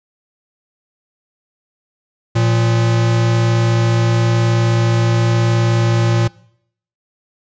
square tone pair together, 115.57 / 174.61 Hz, A#2 / F3, -14 / 0 cents, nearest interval perfect fifth, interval 714 cents, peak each -13 / -23 dBFS, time 2.35-6.28 s, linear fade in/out 10 ms, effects noise-tail reverb RT60 0.7 s tail -23 dB re dry + resampled to 16000 Hz

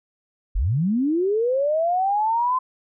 sine linear sweep, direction up, 33.5 to 1038 Hz, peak -18 dBFS, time 0.55-2.59 s, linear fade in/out 10 ms, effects none

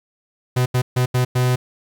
45% pulse tone bursts at uneven times, 125.7 Hz, B2, 31 cents sharp, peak -15 dBFS, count 5, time 0.56-0.66 / 0.74-0.82 / 0.96-1.06 / 1.14-1.25 / 1.35-1.56 s, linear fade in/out 10 ms, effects 9-bit

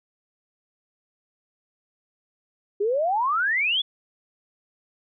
sine exponential sweep, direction up, 390 to 3493 Hz, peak -20 dBFS, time 2.8-3.82 s, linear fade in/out 10 ms, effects none

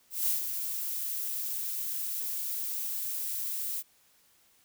violet noise with ADSR envelope, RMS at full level -27 dBFS, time 0.1-3.83 s, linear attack 180 ms, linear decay 130 ms, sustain -7 dB, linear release 39 ms, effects white hiss -65 dBFS RMS until 4.64 s

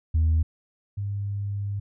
sine tone pair in turn, 79.9 / 100.86 Hz, D#2 / G2, +47 / +50 cents, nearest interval major third, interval 403 cents, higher second, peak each -16 / -26 dBFS, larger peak first, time 0.14-0.43 / 0.97-1.8 s, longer second, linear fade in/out 10 ms, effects tanh soft clip ceiling -16 dBFS

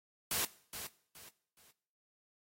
white noise with echo, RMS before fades -34 dBFS, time 0.31-0.45 s, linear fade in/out 2 ms, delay 420 ms, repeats 3, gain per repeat -10 dB, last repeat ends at 1.71 s, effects noise-tail reverb RT60 0.6 s tail -19 dB re dry + AAC 48 kbps

